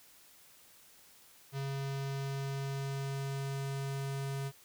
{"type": "tone with low-pass filter sweep", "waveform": "square", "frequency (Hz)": 137.3, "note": "C#3", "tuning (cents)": -16, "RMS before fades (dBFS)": -37, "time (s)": [1.52, 4.52], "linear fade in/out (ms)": 50, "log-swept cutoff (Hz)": [5400, 11000], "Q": 1.1, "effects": ["white hiss -60 dBFS RMS until 4.64 s"]}